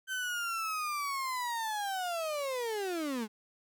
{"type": "linear sweep", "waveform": "35% pulse", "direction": "down", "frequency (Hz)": [1550, 204.2], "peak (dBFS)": -31, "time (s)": [0.07, 3.28], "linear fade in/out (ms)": 50, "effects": []}